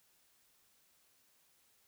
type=silence; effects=white hiss -71 dBFS RMS until 1.87 s